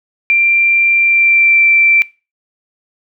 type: tone with pitch glide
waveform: sine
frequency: 2367 to 2344 Hz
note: D7 to D7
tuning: +13 to -4 cents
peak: -7 dBFS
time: 0.3-2.02 s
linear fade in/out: 0 ms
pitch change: -17 cents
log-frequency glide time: 0.94-1.66 s
effects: noise-tail reverb RT60 0.3 s tail -21 dB re dry